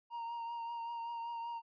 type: tone with vibrato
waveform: triangle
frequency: 932.3 Hz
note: A#5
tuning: in tune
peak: -37 dBFS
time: 0.1-1.62 s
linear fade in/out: 50 ms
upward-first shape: triangle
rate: 5.2 Hz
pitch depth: 26 cents each way
effects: resampled to 11025 Hz